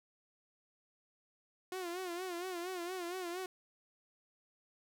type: tone with vibrato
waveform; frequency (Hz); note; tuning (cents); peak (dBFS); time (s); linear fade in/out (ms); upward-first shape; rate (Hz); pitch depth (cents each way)
sawtooth; 358.1; F4; +43; -35; 1.72-3.46; 2; sine; 4.3; 89
effects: none